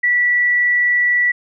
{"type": "tone", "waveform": "sine", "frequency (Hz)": 1954, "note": "B6", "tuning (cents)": -19, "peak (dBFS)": -12, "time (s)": [0.03, 1.32], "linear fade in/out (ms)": 10, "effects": []}